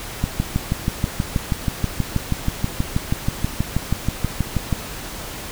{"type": "click train", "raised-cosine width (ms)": 5, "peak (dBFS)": -6, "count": 29, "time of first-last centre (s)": [0.24, 4.727], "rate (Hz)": 6.24, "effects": ["pink hiss -32 dBFS RMS until 5.51 s"]}